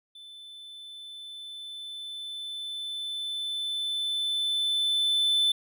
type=tone with level ramp; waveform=triangle; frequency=3520 Hz; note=A7; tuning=in tune; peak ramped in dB=-43 to -19 dBFS; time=0.15-5.52 s; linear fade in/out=5 ms; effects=none